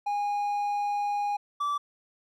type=tone pair in turn; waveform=triangle; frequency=820 / 1159.7 Hz; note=G#5 / D6; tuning=-22 / -22 cents; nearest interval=tritone; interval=600 cents; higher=second; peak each=-24 dBFS; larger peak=neither; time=0.06-1.37 / 1.6-1.78 s; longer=first; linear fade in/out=10 ms; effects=none